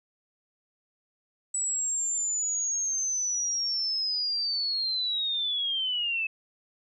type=linear sweep; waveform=sine; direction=down; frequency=7902 to 2594 Hz; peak=-26 dBFS; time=1.54-6.27 s; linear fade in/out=5 ms; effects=none